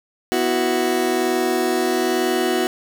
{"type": "chord", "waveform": "30% pulse", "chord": "B suspended fourth", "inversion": "none", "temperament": "just", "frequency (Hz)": [246.9, 329.3, 370.4], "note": ["B3", "E4", "F#4"], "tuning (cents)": [0, -2, 2], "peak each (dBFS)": [-22, -21, -17], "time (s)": [0.32, 2.67], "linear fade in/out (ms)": 0, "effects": []}